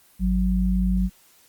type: tone pair together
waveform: sine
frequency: 51.91 / 185 Hz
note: G#1 / F#3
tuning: 0 / 0 cents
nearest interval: octave + minor seventh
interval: 2200 cents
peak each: -21 dBFS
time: 0.19-1.1 s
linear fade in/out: 50 ms
effects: white hiss -56 dBFS RMS until 1.48 s + Opus 24 kbps